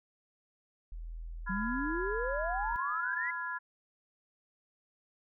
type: tone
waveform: sine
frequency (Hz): 41.2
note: E1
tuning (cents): 0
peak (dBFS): -39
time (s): 0.92-2.76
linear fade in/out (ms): 0
type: chord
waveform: sine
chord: F diminished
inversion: second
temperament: just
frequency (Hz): 1005.8 / 1396.9 / 1676.3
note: Cb6 / F6 / Ab6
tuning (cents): +31 / 0 / +16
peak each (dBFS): -39 / -40 / -38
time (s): 1.46-3.59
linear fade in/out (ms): 20
type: exponential sweep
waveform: sine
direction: up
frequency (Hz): 181.6 to 2062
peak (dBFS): -33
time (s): 1.49-3.31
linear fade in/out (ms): 10
effects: none